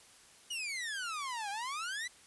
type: exponential two-way sweep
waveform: sawtooth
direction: down then up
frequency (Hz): 2962 to 784 to 2032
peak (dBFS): -33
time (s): 0.5-2.08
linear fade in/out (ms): 10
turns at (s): 1.5
effects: white hiss -59 dBFS RMS until 2.26 s + resampled to 24000 Hz